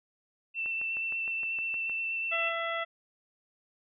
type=tone with vibrato; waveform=sine; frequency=2680 Hz; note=E7; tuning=28 cents sharp; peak=-30 dBFS; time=0.54-2.53 s; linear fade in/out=50 ms; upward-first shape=triangle; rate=8.3 Hz; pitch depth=15 cents each way
type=click train; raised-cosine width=0.5 ms; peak=-32 dBFS; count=9; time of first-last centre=0.66-1.896 s; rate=6.47 Hz
type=harmonic tone; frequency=668 Hz; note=E5; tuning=23 cents sharp; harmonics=1 / 2 / 3 / 4 / 5; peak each=-35 / -35 / -35 / -42 / -42 dBFS; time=2.31-2.85 s; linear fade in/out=20 ms
effects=none